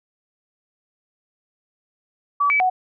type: tone with pitch steps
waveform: sine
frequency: 1147 / 2295 / 741 Hz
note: D6 / D7 / F#5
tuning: -41 / -40 / +2 cents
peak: -15 dBFS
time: 2.4-2.7 s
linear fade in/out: 10 ms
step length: 100 ms
effects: none